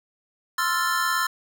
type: chord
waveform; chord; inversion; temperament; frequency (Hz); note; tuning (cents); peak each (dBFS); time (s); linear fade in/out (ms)
square; F major seventh; second; equal; 1046.5 / 1318.5 / 1396.9 / 1760; C6 / E6 / F6 / A6; 0 / 0 / 0 / 0; -28; 0.58-1.27; 5
effects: none